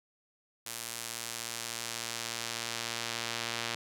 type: tone with band-pass filter sweep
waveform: sawtooth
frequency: 116.54 Hz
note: A#2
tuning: in tune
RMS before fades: -38 dBFS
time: 0.66-3.75 s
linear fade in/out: 5 ms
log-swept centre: 10000 to 3800 Hz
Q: 0.75
effects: none